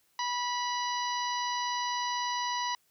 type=harmonic tone with a mistuned harmonic; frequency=978 Hz; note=B5; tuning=17 cents flat; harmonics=1 / 2 / 3 / 4 / 5 / 6; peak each=-31 / -38 / -41 / -40 / -41 / -43 dBFS; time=0.19-2.75 s; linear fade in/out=2 ms; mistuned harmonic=4; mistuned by=+28 cents; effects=white hiss -70 dBFS RMS until 2.9 s